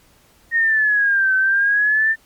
sine exponential two-way sweep, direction down then up, 1864.7 to 1527 to 1798 Hz, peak -13 dBFS, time 0.51-2.16 s, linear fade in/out 50 ms, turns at 1.35 s, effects pink hiss -54 dBFS RMS until 2.25 s + MP3 96 kbps

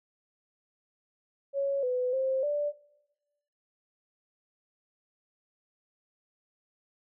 sine tone with pitch steps, 555 / 501 / 528 / 586 Hz, C#5 / B4 / C5 / D5, +2 / +25 / +16 / -4 cents, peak -26 dBFS, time 1.53-2.73 s, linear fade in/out 50 ms, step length 300 ms, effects noise-tail reverb RT60 1.0 s tail -21 dB re dry

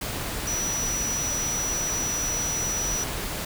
sine tone in noise, 5880 Hz, F#8, 12 cents flat, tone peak -26 dBFS, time 0.47-3.04 s, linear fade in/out 5 ms, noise pink, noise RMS -31 dBFS, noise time 0.01-3.45 s, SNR +2 dB, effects none

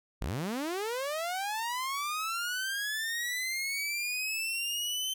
sawtooth linear sweep, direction up, 35.37 to 3094 Hz, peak -28 dBFS, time 0.21-5.14 s, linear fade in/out 10 ms, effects none

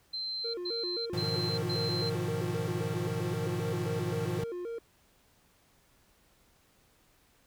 sine tone bursts, 4107 Hz, C8, 33 cents flat, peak -33 dBFS, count 4, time 0.13-2.1 s, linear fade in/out 10 ms, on 410 ms, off 110 ms
triangle tone with vibrato, 405.6 Hz, G#4, 41 cents flat, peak -33 dBFS, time 0.44-4.79 s, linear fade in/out 10 ms, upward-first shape square, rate 3.8 Hz, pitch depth 230 cents each way
square chord, F half-diminished seventh, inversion first, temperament equal, 103.83 / 123.47 / 155.56 / 174.61 Hz, Ab2 / Cb3 / Eb3 / F3, 0 / 0 / 0 / 0 cents, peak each -38 / -38 / -38 / -39 dBFS, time 1.13-4.44 s, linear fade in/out 5 ms
effects pink hiss -66 dBFS RMS until 7.46 s

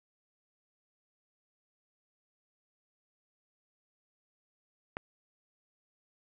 click, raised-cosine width 0.5 ms, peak -20 dBFS, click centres 4.969 s, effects none

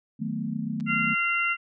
sine chord, B dominant seventh, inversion first, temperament equal, 155.56 / 185 / 220 / 246.9 Hz, D#3 / F#3 / A3 / B3, 0 / 0 / 0 / 0 cents, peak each -34 / -35 / -30 / -35 dBFS, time 0.19-1.15 s, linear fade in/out 20 ms
clicks, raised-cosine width 0.2 ms, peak -32 dBFS, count 2, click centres 0.801 / 0.807 s
harmonic tone, 690 Hz, F5, 21 cents flat, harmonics 2 / 3 / 4, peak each -27 / -27 / -27 dBFS, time 0.86-1.57 s, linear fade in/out 50 ms
effects none

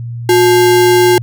sine tone with sample-and-hold, 360 Hz, F#4, 47 cents flat, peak -5 dBFS, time 0.29-1.18 s, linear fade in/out 2 ms, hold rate 1225 Hz, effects added 118 Hz sine -20 dBFS peak until 1.22 s

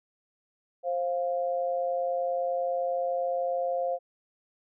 sine tone pair together, 528.4 / 698.5 Hz, C5 / F5, +17 / 0 cents, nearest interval perfect fourth, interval 483 cents, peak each -28 / -30 dBFS, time 0.83-3.99 s, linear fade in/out 50 ms, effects none

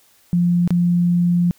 sine tone with dropouts, 174.61 Hz, F3, in tune, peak -13 dBFS, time 0.33-1.51 s, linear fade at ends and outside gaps 0 ms, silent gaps 0.676-0.706 s, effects white hiss -55 dBFS RMS until 1.58 s

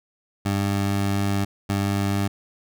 20% pulse tone bursts at uneven times, 99.6 Hz, G2, 28 cents sharp, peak -16 dBFS, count 2, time 0.45-1.45 / 1.69-2.28 s, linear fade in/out 10 ms, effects none

